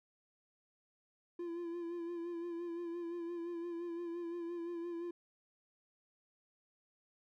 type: tone with vibrato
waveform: triangle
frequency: 342 Hz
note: F4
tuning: 36 cents flat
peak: -37 dBFS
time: 1.39-5.11 s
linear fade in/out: 5 ms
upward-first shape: sine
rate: 5.8 Hz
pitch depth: 38 cents each way
effects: none